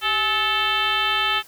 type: tone with frequency modulation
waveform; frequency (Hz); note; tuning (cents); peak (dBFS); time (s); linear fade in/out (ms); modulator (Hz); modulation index
sine; 2200; C#7; -14; -18; 0.01-1.43; 50; 452; 2.9
effects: white hiss -48 dBFS RMS until 1.47 s